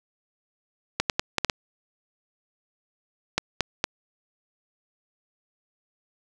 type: clicks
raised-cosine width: 0.2 ms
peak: -4 dBFS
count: 9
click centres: 1 / 1.098 / 1.195 / 1.383 / 1.447 / 1.498 / 3.38 / 3.607 / 3.841 s
effects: none